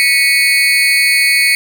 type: tone with amplitude modulation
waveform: 35% pulse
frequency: 2217 Hz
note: C#7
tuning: in tune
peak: -3 dBFS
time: 0-1.55 s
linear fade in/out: 0 ms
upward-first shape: sine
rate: 267 Hz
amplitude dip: 95%
effects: none

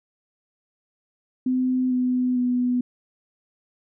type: tone with pitch steps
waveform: sine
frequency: 255.4 / 251.4 / 247.6 Hz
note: C4 / B3 / B3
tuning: -42 / +31 / +5 cents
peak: -19 dBFS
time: 1.46-2.81 s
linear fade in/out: 5 ms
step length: 450 ms
effects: none

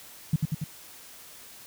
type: tone with echo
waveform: sine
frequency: 155.56 Hz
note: D#3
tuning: in tune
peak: -18 dBFS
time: 0.33-0.36 s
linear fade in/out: 5 ms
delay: 94 ms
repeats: 3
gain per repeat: -3 dB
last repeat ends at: 0.642 s
effects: white hiss -48 dBFS RMS until 1.66 s

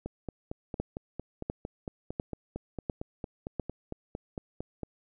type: two click trains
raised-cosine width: 2 ms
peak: -22 / -17 dBFS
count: 22 / 5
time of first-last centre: 0.06-4.833 / 0.8-3.597 s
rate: 4.4 / 1.43 Hz
effects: none

